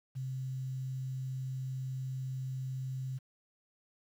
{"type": "tone with quantisation", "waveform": "sine", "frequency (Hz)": 131.1, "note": "C3", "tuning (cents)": 4, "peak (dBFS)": -35, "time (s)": [0.15, 3.19], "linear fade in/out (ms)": 20, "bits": 10, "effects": []}